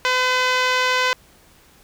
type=tone with band-pass filter; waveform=5% pulse; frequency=507 Hz; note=B4; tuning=45 cents sharp; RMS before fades=-19 dBFS; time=0.05-1.13 s; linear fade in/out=0 ms; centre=1100 Hz; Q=0.67; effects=pink hiss -52 dBFS RMS until 1.83 s